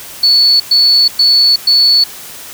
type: tone bursts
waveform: sine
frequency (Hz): 4435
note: C#8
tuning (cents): 0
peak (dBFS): -5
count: 4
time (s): 0.23-2.04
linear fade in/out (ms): 5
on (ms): 370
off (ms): 110
effects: white hiss -30 dBFS RMS until 2.53 s